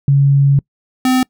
sine / square tone pair in turn, 139.6 / 256.5 Hz, C#3 / C4, +13 / -34 cents, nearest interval major seventh, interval 1053 cents, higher second, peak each -7 / -11 dBFS, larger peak first, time 0.08-0.59 / 1.05-1.23 s, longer first, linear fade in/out 2 ms, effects noise-tail reverb RT60 0.1 s tail -26 dB re dry

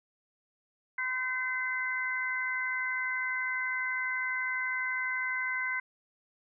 harmonic tone, 512 Hz, C5, 38 cents flat, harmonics 2 / 3 / 4, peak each -39 / -34 / -32 dBFS, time 0.98-5.8 s, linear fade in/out 5 ms, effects none

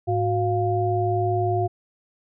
sine tone cluster, 106.1 / 365.6 / 701 Hz, G#2 / F#4 / F5, +38 / -21 / +6 cents, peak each -24 dBFS, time 0.07-1.68 s, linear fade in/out 20 ms, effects none

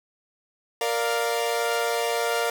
sawtooth chord, Bb major, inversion none, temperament equal, 466.2 / 587.3 / 698.5 Hz, Bb4 / D5 / F5, 0 / 0 / 0 cents, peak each -22 / -26 / -24 dBFS, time 0.81-2.5 s, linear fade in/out 2 ms, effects none

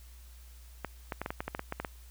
clicks, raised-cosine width 0.5 ms, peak -19 dBFS, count 12, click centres 0.847 / 1.122 / 1.216 / 1.261 / 1.305 / 1.405 / 1.48 / 1.549 / 1.594 / 1.724 / 1.8 / 1.848 s, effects added 60 Hz sine -49 dBFS peak until 2.1 s + white hiss -60 dBFS RMS until 2.1 s

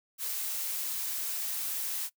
blue noise with high-pass filter sweep, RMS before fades -34 dBFS, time 0.18-2.1 s, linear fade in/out 50 ms, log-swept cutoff 330 to 560 Hz, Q 1.1, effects noise-tail reverb RT60 0.1 s tail -21 dB re dry

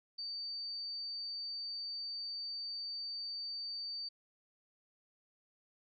sine tone, 4602 Hz, D8, 36 cents flat, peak -39 dBFS, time 0.18-4.09 s, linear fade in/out 10 ms, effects none

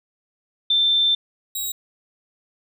sine / 10% pulse tone pair in turn, 3560 / 3826 Hz, A7 / A#7, +20 / +44 cents, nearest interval minor second, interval 124 cents, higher second, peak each -15 / -17 dBFS, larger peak first, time 0.7-1.15 / 1.55-1.72 s, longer first, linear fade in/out 5 ms, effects none

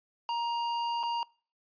square tone with dropouts, 939 Hz, A#5, 12 cents sharp, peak -30 dBFS, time 0.29-1.23 s, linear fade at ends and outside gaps 1 ms, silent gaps 1.031-1.035 s, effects noise-tail reverb RT60 0.4 s tail -24 dB re dry + resampled to 11025 Hz

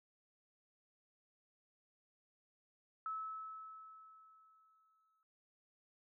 sine tone with exponential decay, 1300 Hz, E6, 24 cents flat, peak -38 dBFS, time 3.06-5.23 s, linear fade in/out 1 ms, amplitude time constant 470 ms, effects none

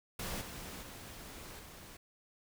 pink noise with level steps, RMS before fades -40 / -46 / -49 / -52 dBFS, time 0.19-1.97 s, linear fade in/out 5 ms, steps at 0.41 / 0.82 / 1.59 s, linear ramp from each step 2 ms, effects none

